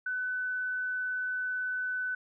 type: tone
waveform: sine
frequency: 1503 Hz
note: F#6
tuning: 27 cents sharp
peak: -30 dBFS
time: 0.06-2.15 s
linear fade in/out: 5 ms
effects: none